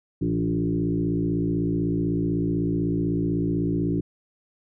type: tone with frequency modulation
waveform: sine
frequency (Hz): 230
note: A#3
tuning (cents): -23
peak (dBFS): -21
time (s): 0.21-4.01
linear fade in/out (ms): 10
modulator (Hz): 56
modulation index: 2.3
effects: none